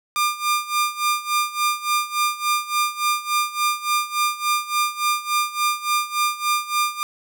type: tone with tremolo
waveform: sawtooth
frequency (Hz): 1200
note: D6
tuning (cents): +37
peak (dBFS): -13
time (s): 0.16-7.03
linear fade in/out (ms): 0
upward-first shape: sine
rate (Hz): 3.5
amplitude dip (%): 85
effects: none